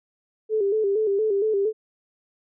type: tone with vibrato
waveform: sine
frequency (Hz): 415.3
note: G#4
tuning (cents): 0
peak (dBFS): -19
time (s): 0.49-1.73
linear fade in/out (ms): 50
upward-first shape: square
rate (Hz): 4.3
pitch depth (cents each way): 80
effects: none